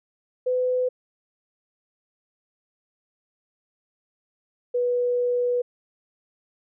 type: tone pair in turn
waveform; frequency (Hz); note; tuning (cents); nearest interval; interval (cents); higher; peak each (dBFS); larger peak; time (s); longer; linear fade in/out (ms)
sine; 504 / 489.7; B4 / B4; +35 / -15; unison; 50; first; -20; neither; 0.46-0.89 / 4.74-5.62; second; 10
effects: none